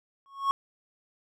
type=tone with exponential growth; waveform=triangle; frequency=1100 Hz; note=C#6; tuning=14 cents flat; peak=-17 dBFS; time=0.26-0.51 s; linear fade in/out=0 ms; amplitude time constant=54 ms; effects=none